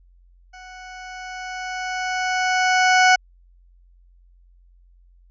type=tone with level ramp; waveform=20% pulse; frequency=740 Hz; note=F#5; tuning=in tune; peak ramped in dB=-35 to -6 dBFS; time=0.53-3.16 s; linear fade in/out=10 ms; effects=added 44 Hz sine -50 dBFS peak until 5.3 s + resampled to 16000 Hz